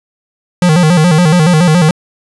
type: tone with vibrato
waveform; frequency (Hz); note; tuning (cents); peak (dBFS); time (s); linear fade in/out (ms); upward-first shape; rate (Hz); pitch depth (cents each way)
square; 166.4; E3; +17; -6; 0.62-1.91; 2; square; 7.1; 120
effects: resampled to 24000 Hz